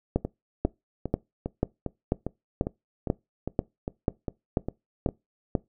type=two click trains; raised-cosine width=2 ms; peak=-16 / -9 dBFS; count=13 / 12; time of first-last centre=0.25-5.089 / 0.16-5.552 s; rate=2.48 / 2.04 Hz; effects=noise-tail reverb RT60 0.2 s tail -22 dB re dry